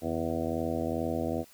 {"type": "harmonic tone with a mistuned harmonic", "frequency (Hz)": 82.41, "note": "E2", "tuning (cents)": 0, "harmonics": [1, 2, 3, 4, 5, 6, 7, 8, 9], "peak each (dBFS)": [-38, -40, -34, -35, -42, -36, -39, -37, -41], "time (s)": [0.01, 1.45], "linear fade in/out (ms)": 50, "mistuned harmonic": 1, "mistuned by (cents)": 140, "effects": ["white hiss -57 dBFS RMS until 1.53 s"]}